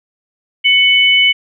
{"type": "tone pair together", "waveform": "sine", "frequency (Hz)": [2220, 2997], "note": ["C#7", "F#7"], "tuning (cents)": [2, 22], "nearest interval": "perfect fourth", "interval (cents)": 520, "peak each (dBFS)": -10, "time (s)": [0.64, 1.33], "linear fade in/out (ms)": 20, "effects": []}